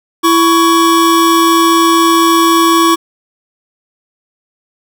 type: tone pair together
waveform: square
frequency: 332.7 / 1119 Hz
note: E4 / C#6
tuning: +16 / +16 cents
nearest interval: octave + major sixth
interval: 2100 cents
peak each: -10 dBFS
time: 0.23-2.96 s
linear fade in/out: 20 ms
effects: none